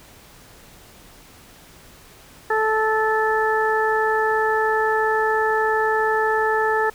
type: harmonic tone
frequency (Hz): 437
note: A4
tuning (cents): -12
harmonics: 1 / 2 / 3 / 4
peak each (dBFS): -21 / -22 / -26 / -23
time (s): 2.5-6.9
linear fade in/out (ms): 5
effects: pink hiss -47 dBFS RMS until 6.94 s